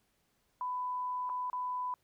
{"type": "tone with dropouts", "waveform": "sine", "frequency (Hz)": 998, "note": "B5", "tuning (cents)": 18, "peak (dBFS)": -33, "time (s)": [0.61, 1.94], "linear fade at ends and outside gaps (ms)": 1, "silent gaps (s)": [[1.293, 1.298], [1.5, 1.53]], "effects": ["pink hiss -75 dBFS RMS until 2.03 s"]}